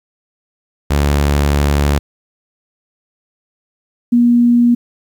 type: tone pair in turn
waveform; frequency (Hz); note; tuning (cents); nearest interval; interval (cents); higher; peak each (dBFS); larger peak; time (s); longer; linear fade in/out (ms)
sawtooth / sine; 72 / 239.4; D2 / A#3; -34 / +46; octave + major sixth; 2080; second; -7; neither; 0.9-1.99 / 4.12-4.75; first; 10
effects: 8-bit